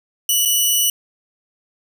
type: tone with dropouts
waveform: 10% pulse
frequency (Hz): 2952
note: F#7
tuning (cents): -5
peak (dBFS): -6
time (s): 0.29-0.9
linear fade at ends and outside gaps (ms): 2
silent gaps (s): 0.452-0.456
effects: none